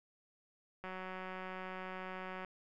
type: click train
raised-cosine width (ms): 0.5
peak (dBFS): -30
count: 300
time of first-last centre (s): 0.84-2.448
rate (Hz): 186
effects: none